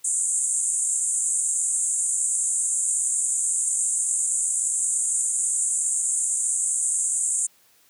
white band-pass noise, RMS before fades -24 dBFS, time 0.04-7.47 s, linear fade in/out 10 ms, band 7000 to 9400 Hz, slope 96 dB/octave, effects white hiss -59 dBFS RMS until 7.89 s + high-pass 80 Hz 12 dB/octave

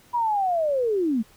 sine linear sweep, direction down, 981 to 206.8 Hz, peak -20 dBFS, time 0.13-1.23 s, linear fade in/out 20 ms, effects pink hiss -55 dBFS RMS until 1.36 s

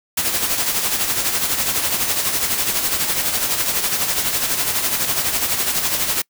white noise with tremolo, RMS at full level -18 dBFS, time 0.17-6.22 s, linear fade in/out 5 ms, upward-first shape sine, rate 12 Hz, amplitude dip 50%, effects noise-tail reverb RT60 0.1 s tail -26 dB re dry

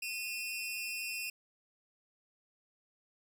sawtooth tone pair together, 2489 / 2702 Hz, D#7 / E7, 0 / +42 cents, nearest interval minor second, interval 142 cents, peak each -37 / -36 dBFS, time 0.02-1.3 s, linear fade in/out 5 ms, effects none

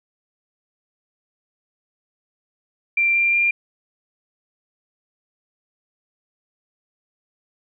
sine tone with pitch steps, 2363 / 2378 / 2393 Hz, D7 / D7 / D7, +10 / +21 / +32 cents, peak -15 dBFS, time 2.97-3.51 s, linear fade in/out 5 ms, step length 180 ms, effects none

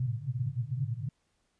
pink band-pass noise, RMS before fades -33 dBFS, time 0-1.09 s, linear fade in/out 5 ms, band 110 to 140 Hz, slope 96 dB/octave, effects pink hiss -75 dBFS RMS until 1.59 s + resampled to 22050 Hz

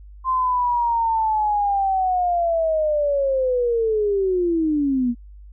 sine linear sweep, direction down, 1046.5 to 233.1 Hz, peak -17 dBFS, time 0.24-5.15 s, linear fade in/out 50 ms, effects added 50 Hz sine -39 dBFS peak until 5.52 s

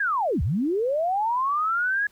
sine linear two-way sweep, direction down then up, 1692 to 62.1 to 1692 Hz, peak -21 dBFS, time 0-2.07 s, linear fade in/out 5 ms, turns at 0.42 s, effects pink hiss -60 dBFS RMS until 2.11 s

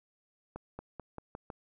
accelerating click train, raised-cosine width 1 ms, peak -27 dBFS, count 6, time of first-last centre 0.56-1.502 s, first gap 230 ms, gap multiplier 0.9, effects none

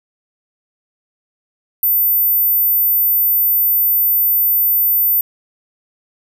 sine tone, 14100 Hz, A9, 2 cents sharp, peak -11 dBFS, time 1.83-5.21 s, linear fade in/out 2 ms, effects none

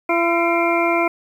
harmonic tone with a mistuned harmonic, 339.1 Hz, E4, 49 cents sharp, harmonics 1 / 2 / 3 / 4 / 6 / 7, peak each -20 / -20 / -23 / -26 / -25 / -24 dBFS, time 0.09-1.08 s, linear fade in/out 5 ms, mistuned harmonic 6, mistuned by +72 cents, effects 8-bit

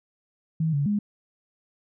sine tone with pitch steps, 160.1 / 142.5 / 206.5 Hz, D#3 / C#3 / G#3, +50 / +48 / -10 cents, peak -21 dBFS, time 0.6-0.99 s, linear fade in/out 5 ms, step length 130 ms, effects none

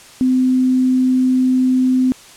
sine tone, 256.5 Hz, C4, 34 cents flat, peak -11 dBFS, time 0.21-2.12 s, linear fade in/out 0 ms, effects white hiss -41 dBFS RMS until 2.36 s + low-pass 9000 Hz 12 dB/octave

